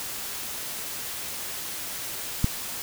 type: click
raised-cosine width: 5 ms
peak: -8 dBFS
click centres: 2.444 s
effects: white hiss -34 dBFS RMS until 2.82 s